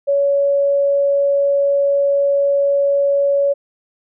sine tone, 562 Hz, C#5, 24 cents sharp, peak -12 dBFS, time 0.07-3.54 s, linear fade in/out 20 ms, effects none

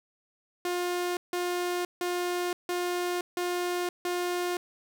sawtooth tone bursts, 355 Hz, F4, 28 cents sharp, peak -24 dBFS, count 6, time 0.65-4.57 s, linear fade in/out 2 ms, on 520 ms, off 160 ms, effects none

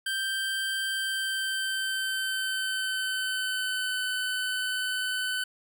25% pulse tone with pitch glide, 1568 to 1510.2 Hz, G6 to F#6, 0 to +35 cents, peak -24 dBFS, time 0.06-5.44 s, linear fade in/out 5 ms, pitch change -65 cents, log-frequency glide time 0.87-4.03 s, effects none

